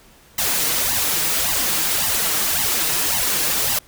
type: noise with flanger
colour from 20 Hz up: white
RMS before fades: -20 dBFS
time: 0.38-3.79 s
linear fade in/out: 5 ms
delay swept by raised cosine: 1 to 6.6 ms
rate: 1.8 Hz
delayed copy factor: +0.8
effects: pink hiss -50 dBFS RMS until 3.87 s